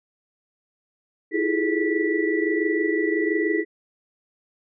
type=tone cluster; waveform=sine; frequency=322.9 / 348.8 / 410 / 431.4 / 1959 Hz; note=E4 / F4 / G#4 / A4 / B6; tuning=-36 / -2 / -22 / -34 / -15 cents; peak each=-24 / -28 / -26 / -28 / -27 dBFS; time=1.31-3.65 s; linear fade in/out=50 ms; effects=none